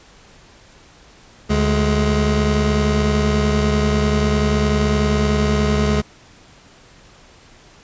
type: tone pair together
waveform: 25% pulse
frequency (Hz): 73.41 / 210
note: D2 / G#3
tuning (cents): 0 / +19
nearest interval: octave + tritone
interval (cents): 1819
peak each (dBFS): -14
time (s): 1.49-6.02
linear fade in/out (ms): 20
effects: pink hiss -47 dBFS RMS until 7.83 s + resampled to 16000 Hz